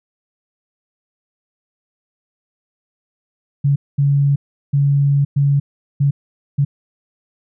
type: tone bursts at uneven times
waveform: sine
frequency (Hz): 141.1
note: C#3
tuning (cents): +31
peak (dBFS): -11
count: 6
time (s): 3.64-3.76 / 3.98-4.36 / 4.73-5.25 / 5.36-5.6 / 6-6.11 / 6.58-6.65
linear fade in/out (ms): 10
effects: none